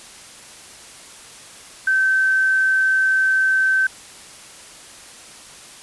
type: tone with quantisation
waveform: sine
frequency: 1544 Hz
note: G6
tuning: 27 cents flat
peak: -14 dBFS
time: 1.87-3.87 s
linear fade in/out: 5 ms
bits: 7
effects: white hiss -41 dBFS RMS until 5.82 s + resampled to 24000 Hz